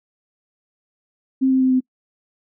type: tone with pitch steps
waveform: sine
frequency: 264.1 / 261.7 / 259.3 / 256.9 Hz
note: C4 / C4 / C4 / C4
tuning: +16 / 0 / -15 / -32 cents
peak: -13 dBFS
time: 1.41-1.806 s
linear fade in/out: 20 ms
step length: 99 ms
effects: noise-tail reverb RT60 0.1 s tail -24 dB re dry